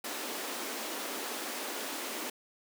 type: high-pass noise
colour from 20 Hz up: pink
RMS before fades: -38 dBFS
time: 0.04-2.3 s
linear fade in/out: 5 ms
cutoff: 240 Hz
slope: 48 dB/octave
effects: none